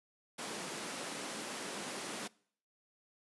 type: high-pass noise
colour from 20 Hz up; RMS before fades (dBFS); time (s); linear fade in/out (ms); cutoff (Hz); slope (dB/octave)
pink; -42; 0.38-2.28; 10; 190; 24
effects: noise-tail reverb RT60 0.6 s tail -24 dB re dry + resampled to 24000 Hz